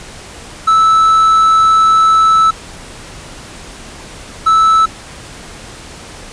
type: tone pair in turn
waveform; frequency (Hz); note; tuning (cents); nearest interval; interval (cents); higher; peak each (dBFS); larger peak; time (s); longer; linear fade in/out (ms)
triangle; 1311 / 1311; E6 / E6; -10 / -10; unison; 0; neither; -4; neither; 0.67-2.51 / 4.46-4.86; first; 10
effects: pink hiss -32 dBFS RMS until 6.32 s + resampled to 22050 Hz